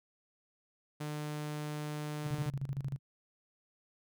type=tone; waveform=sawtooth; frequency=150 Hz; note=D3; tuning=37 cents sharp; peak=-33 dBFS; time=1-2.5 s; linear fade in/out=10 ms
type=tone with tremolo; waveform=sine; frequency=136.7 Hz; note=C#3; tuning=24 cents flat; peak=-32 dBFS; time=2.23-2.99 s; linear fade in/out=50 ms; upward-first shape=square; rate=13 Hz; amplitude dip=80%
effects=none